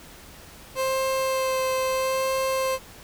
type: tone with vibrato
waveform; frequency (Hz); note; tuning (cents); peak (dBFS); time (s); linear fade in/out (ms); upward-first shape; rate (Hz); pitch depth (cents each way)
30% pulse; 525; C5; +6; -20; 0.75-2.79; 50; sine; 0.76; 13
effects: pink hiss -46 dBFS RMS until 3.03 s